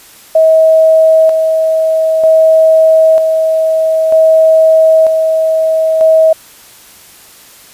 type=tone with tremolo; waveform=sine; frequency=640 Hz; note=D#5; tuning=49 cents sharp; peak=-3 dBFS; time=0.35-6.33 s; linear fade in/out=5 ms; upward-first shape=square; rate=0.53 Hz; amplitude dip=40%; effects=white hiss -38 dBFS RMS until 7.73 s + resampled to 32000 Hz